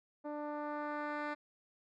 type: tone with low-pass filter sweep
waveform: 10% pulse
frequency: 296.3 Hz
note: D4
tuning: 15 cents sharp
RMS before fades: -40 dBFS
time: 0.24-1.35 s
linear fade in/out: 20 ms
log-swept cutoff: 650 to 2400 Hz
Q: 1
effects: none